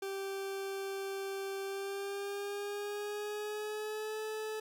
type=tone with pitch glide; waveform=40% pulse; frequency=390.5 to 433.3 Hz; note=G4 to A4; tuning=-7 to -27 cents; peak=-36 dBFS; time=0.02-4.6 s; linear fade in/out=5 ms; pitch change=+180 cents; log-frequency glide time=1.63-4.2 s; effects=none